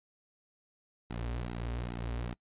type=tone with flanger; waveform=sawtooth; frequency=59.1 Hz; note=A#1; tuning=24 cents sharp; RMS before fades=-37 dBFS; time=1.1-2.34 s; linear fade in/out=0 ms; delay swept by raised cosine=1.7 to 6.1 ms; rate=2.4 Hz; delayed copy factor=-0.95; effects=noise-tail reverb RT60 0.1 s tail -25 dB re dry + resampled to 8000 Hz